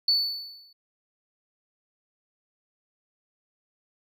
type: tone with exponential decay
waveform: triangle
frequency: 4474 Hz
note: C#8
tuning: 15 cents sharp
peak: -14 dBFS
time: 0.08-0.73 s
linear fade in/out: 5 ms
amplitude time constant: 140 ms
effects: tanh soft clip ceiling -16 dBFS